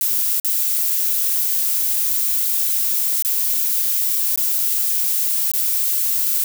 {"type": "noise with dropouts", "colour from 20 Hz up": "violet", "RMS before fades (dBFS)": -19, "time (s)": [0.01, 6.44], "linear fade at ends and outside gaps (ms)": 1, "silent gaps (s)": [[0.399, 0.447], [3.224, 3.248], [4.359, 4.375], [5.516, 5.536]], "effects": []}